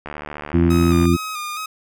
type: click train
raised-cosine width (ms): 0.5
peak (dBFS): -15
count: 75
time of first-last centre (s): 0.06-1.055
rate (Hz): 74.4
type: harmonic tone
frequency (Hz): 85.4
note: F2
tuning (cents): -38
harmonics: 1 / 2 / 3 / 4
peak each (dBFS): -18 / -18 / -18 / -18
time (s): 0.53-1.17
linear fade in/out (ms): 20
type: tone with vibrato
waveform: sawtooth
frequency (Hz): 1241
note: D#6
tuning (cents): -5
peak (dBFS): -22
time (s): 0.7-1.66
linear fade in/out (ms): 5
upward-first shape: square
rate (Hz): 2.3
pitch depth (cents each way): 38
effects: none